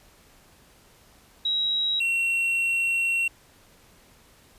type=tone pair in turn; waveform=sine / triangle; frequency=3849 / 2728 Hz; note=B7 / F7; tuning=-45 / -41 cents; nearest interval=tritone; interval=596 cents; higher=first; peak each=-22 / -20 dBFS; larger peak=second; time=1.45-2 / 2-3.28 s; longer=second; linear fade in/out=5 ms; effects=pink hiss -56 dBFS RMS until 4.58 s + resampled to 32000 Hz